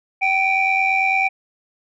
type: tone cluster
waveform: sine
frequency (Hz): 769 / 2312 / 2401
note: G5 / D7 / D7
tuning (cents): -33 / -28 / +38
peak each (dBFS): -19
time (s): 0.21-1.29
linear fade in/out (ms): 20
effects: tanh soft clip ceiling -8 dBFS